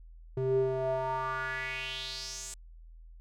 square tone with band-pass filter sweep, 130.81 Hz, C3, in tune, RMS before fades -33 dBFS, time 0.37-2.54 s, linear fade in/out 2 ms, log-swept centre 290 to 8000 Hz, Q 4.4, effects added 41 Hz sine -48 dBFS peak until 3.2 s

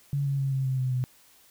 sine tone with pitch steps, 141.4 / 138.81 / 136.27 / 133.77 / 131.32 / 128.92 / 126.56 Hz, C#3 / C#3 / C#3 / C3 / C3 / C3 / B2, +35 / +3 / -29 / +39 / +7 / -25 / +43 cents, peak -24 dBFS, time 0.13-1.04 s, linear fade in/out 0 ms, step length 130 ms, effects white hiss -58 dBFS RMS until 1.5 s

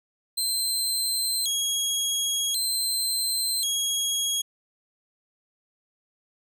20% pulse tone with vibrato, 3688 Hz, A#7, 19 cents flat, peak -18 dBFS, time 0.37-4.42 s, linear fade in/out 10 ms, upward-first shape square, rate 0.46 Hz, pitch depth 190 cents each way, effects none

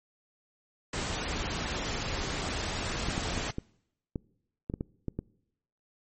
pink noise, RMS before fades -33 dBFS, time 0.93-3.51 s, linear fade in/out 5 ms
clicks, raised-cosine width 3 ms, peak -19 dBFS, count 10, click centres 3.086 / 3.179 / 3.377 / 3.584 / 4.158 / 4.699 / 4.739 / 4.809 / 5.083 / 5.19 s
effects noise-tail reverb RT60 0.8 s tail -24 dB re dry + MP3 32 kbps

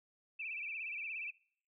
sine tone with vibrato, 2489 Hz, D#7, in tune, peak -39 dBFS, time 0.39-1.31 s, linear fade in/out 10 ms, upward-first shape sine, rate 17 Hz, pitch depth 130 cents each way, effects noise-tail reverb RT60 0.6 s tail -24 dB re dry

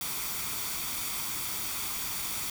white noise with comb filter, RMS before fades -34 dBFS, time 0.01-2.5 s, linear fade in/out 2 ms, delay 0.87 ms, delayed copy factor +0.5, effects none

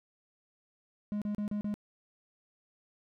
triangle tone bursts, 207.7 Hz, G#3, in tune, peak -29 dBFS, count 5, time 1.12-1.741 s, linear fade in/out 0 ms, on 97 ms, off 34 ms, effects none

